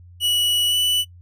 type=tone with pitch glide; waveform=45% pulse; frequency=2936 to 2970 Hz; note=F#7 to F#7; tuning=-14 to +6 cents; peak=-17 dBFS; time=0.2-1.05 s; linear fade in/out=50 ms; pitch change=+20 cents; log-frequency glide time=0.68-0.76 s; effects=noise-tail reverb RT60 0.1 s tail -24 dB re dry + added 88 Hz sine -42 dBFS peak until 1.21 s